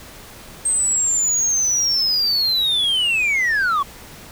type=linear sweep; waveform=sine; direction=down; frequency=8372 to 1083 Hz; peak=-13 dBFS; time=0.65-3.83 s; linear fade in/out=10 ms; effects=tanh soft clip ceiling -15 dBFS + pink hiss -40 dBFS RMS until 4.31 s